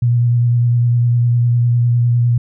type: tone with vibrato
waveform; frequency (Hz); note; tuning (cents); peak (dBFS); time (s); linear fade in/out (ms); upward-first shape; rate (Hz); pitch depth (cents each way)
sine; 120; B2; -49; -10; 0.02-2.38; 5; sine; 9.9; 19
effects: none